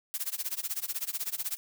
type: noise with tremolo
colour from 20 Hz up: blue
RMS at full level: -31 dBFS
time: 0.14-1.57 s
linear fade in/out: 0 ms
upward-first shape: sine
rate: 16 Hz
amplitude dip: 95%
effects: none